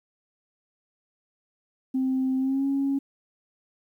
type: tone with pitch glide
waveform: sine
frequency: 261.6 to 275.4 Hz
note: C4 to C#4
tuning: 0 to -11 cents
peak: -21 dBFS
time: 1.94-2.99 s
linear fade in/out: 10 ms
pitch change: +89 cents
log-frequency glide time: 2.38-2.66 s
effects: tanh soft clip ceiling -18 dBFS + 10-bit